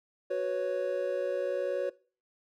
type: chord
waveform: triangle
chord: F# suspended fourth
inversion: none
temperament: equal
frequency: 370 / 493.9 / 554.4 Hz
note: F#4 / B4 / C#5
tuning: 0 / 0 / 0 cents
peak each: -33 / -32 / -29 dBFS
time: 0.3-1.9 s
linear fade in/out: 10 ms
effects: noise-tail reverb RT60 0.4 s tail -21 dB re dry